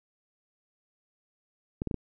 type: clicks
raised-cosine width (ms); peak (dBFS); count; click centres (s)
3; -18; 4; 1.819 / 1.873 / 1.912 / 1.943
effects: none